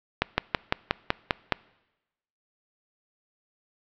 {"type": "slowing click train", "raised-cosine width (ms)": 0.3, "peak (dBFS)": -4, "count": 8, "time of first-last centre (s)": [0.22, 1.523], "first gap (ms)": 160, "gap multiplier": 1.05, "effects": ["noise-tail reverb RT60 1.0 s tail -23 dB re dry", "low-pass 4000 Hz 12 dB/octave"]}